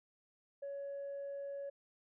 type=tone; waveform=sine; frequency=560 Hz; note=C#5; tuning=18 cents sharp; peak=-39 dBFS; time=0.62-1.7 s; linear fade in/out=10 ms; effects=tanh soft clip ceiling -38 dBFS